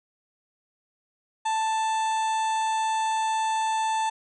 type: harmonic tone with a mistuned harmonic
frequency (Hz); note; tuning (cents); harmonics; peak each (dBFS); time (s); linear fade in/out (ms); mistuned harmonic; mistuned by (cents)
882; A5; +4; 1 / 2 / 3 / 4 / 5 / 7 / 8 / 9 / 10; -23 / -38 / -39 / -39 / -47 / -43 / -46 / -43 / -48; 1.45-4.1; 10; 8; -37
effects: none